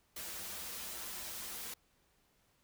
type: noise with comb filter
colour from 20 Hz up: white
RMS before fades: -44 dBFS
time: 0.16-1.74 s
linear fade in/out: 5 ms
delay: 7.2 ms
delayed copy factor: -0.95
effects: pink hiss -73 dBFS RMS until 2.63 s